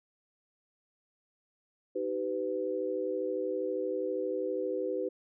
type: tone cluster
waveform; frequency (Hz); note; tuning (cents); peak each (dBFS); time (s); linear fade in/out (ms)
sine; 313.7 / 386.2 / 501; D#4 / G4 / B4; +14 / -26 / +25; -38 / -34 / -33; 1.95-5.09; 10
effects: none